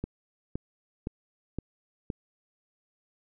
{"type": "click train", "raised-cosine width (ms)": 3, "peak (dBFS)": -19, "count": 5, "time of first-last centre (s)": [0.04, 2.102], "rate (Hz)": 1.94, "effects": []}